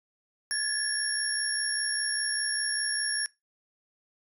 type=tone cluster; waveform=sine; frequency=1683 / 1748 / 5530 / 10500 Hz; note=G#6 / A6 / F8 / E9; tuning=+23 / -12 / -18 / -8 cents; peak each=-33 / -35 / -31 / -30 dBFS; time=0.51-3.26 s; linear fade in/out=0 ms; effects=noise-tail reverb RT60 0.2 s tail -22 dB re dry + tanh soft clip ceiling -18 dBFS